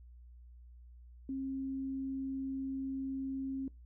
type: tone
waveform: sine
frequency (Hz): 267.9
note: C4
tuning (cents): +41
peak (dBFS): -35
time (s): 1.29-3.68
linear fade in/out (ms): 2
effects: noise-tail reverb RT60 0.2 s tail -21 dB re dry + added 60 Hz sine -52 dBFS peak until 3.85 s